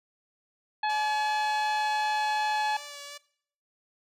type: harmonic tone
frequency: 852 Hz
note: G#5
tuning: 44 cents sharp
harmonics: 1 / 2 / 3 / 4 / 5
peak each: -26 / -32 / -38 / -42 / -40 dBFS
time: 0.83-2.77 s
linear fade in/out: 5 ms
type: tone with vibrato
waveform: 5% pulse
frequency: 577 Hz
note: D5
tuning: 31 cents flat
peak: -29 dBFS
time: 0.89-3.18 s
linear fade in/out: 10 ms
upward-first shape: sine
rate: 2.7 Hz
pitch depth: 18 cents each way
effects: noise-tail reverb RT60 0.6 s tail -20 dB re dry + resampled to 32000 Hz